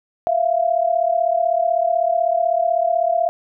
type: tone pair together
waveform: sine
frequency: 662.5 / 698.5 Hz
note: E5 / F5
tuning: +9 / 0 cents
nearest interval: minor second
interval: 91 cents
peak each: -18 dBFS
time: 0.27-3.29 s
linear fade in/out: 0 ms
effects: none